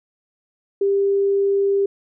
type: tone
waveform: sine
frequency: 396.8 Hz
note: G4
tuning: 21 cents sharp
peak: -15 dBFS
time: 0.81-1.86 s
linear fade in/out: 5 ms
effects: none